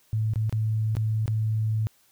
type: tone with dropouts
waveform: sine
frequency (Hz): 109.4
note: A2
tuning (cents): -9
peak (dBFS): -22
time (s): 0.13-1.87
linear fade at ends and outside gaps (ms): 0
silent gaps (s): 0.336-0.358 / 0.495-0.526 / 0.952-0.968 / 1.259-1.279
effects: white hiss -62 dBFS RMS until 2.11 s